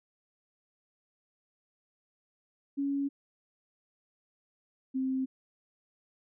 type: tone pair in turn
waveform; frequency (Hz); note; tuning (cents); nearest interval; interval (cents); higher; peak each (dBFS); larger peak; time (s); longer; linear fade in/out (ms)
sine; 279.5 / 262.5; C#4 / C4; +14 / +6; minor second; 108; first; -28; neither; 2.77-3.09 / 4.94-5.26; neither; 20
effects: none